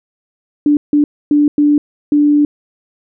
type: tone bursts at uneven times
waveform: sine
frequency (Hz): 293.7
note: D4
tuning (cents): 0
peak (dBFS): -7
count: 5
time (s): 0.66-0.77 / 0.93-1.04 / 1.31-1.48 / 1.58-1.78 / 2.12-2.45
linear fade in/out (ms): 2
effects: none